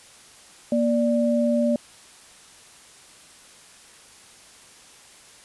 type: tone pair together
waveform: sine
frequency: 236.5 / 587.3 Hz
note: A#3 / D5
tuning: +25 / 0 cents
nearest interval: octave + major third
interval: 1575 cents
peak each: -20 / -22 dBFS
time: 0.72-1.76 s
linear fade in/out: 2 ms
effects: white hiss -49 dBFS RMS until 5.44 s + resampled to 24000 Hz